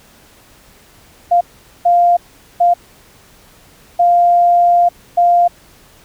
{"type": "tone bursts at uneven times", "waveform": "sine", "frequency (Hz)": 698.5, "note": "F5", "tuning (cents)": 0, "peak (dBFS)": -7, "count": 5, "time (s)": [[1.31, 1.41], [1.85, 2.17], [2.6, 2.74], [3.99, 4.89], [5.17, 5.48]], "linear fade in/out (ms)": 10, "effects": ["pink hiss -46 dBFS RMS until 6.04 s"]}